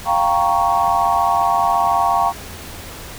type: chord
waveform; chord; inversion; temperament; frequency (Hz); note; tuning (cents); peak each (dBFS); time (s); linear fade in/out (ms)
sine; G half-diminished seventh; third; equal; 698.5 / 784 / 932.3 / 1108.7; F5 / G5 / Bb5 / Db6; 0 / 0 / 0 / 0; -19; 0.05-2.33; 50
effects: added 83 Hz sine -42 dBFS peak until 3.18 s + pink hiss -34 dBFS RMS until 3.18 s